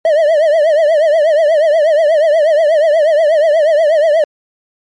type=tone with vibrato; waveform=triangle; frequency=621 Hz; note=D#5; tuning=3 cents flat; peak=-5 dBFS; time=0.05-4.24 s; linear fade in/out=2 ms; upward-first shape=triangle; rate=8.3 Hz; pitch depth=150 cents each way; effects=MP3 48 kbps